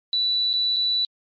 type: tone with dropouts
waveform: sine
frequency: 3958 Hz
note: B7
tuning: 3 cents sharp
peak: -19 dBFS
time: 0.13-1.05 s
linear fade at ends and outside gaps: 1 ms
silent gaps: 0.531-0.537 / 0.762-0.766 s
effects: MP3 48 kbps